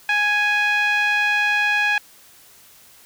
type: tone with low-pass filter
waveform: 5% pulse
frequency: 830.6 Hz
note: G#5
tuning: in tune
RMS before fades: -19 dBFS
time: 0.09-1.98 s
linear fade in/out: 2 ms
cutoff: 2100 Hz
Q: 4.7
effects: white hiss -49 dBFS RMS until 3.05 s